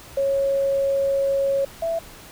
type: tone pair in turn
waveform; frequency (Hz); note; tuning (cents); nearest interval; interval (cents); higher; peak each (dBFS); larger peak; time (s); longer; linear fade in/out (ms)
sine; 550 / 664; C#5 / E5; -14 / +12; minor third; 326; second; -18 / -21; first; 0.17-1.65 / 1.82-1.99; first; 5
effects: pink hiss -43 dBFS RMS until 2.31 s